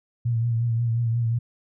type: tone with vibrato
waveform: sine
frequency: 116.54 Hz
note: A#2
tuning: in tune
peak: -20 dBFS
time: 0.25-1.39 s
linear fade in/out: 10 ms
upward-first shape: triangle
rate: 5.6 Hz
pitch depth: 54 cents each way
effects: none